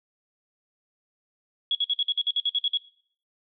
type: tone bursts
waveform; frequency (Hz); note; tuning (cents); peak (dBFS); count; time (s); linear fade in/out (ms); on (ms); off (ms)
sine; 3348; G#7; +13; -21; 12; 1.71-2.773; 2; 40; 53
effects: noise-tail reverb RT60 0.5 s tail -17 dB re dry